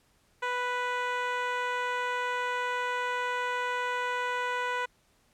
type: tone with band-pass filter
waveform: 10% pulse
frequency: 493.9 Hz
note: B4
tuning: in tune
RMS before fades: -31 dBFS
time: 0.42-4.86 s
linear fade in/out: 10 ms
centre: 1000 Hz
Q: 0.89
effects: pink hiss -67 dBFS RMS until 5.33 s + low-pass 12000 Hz 12 dB/octave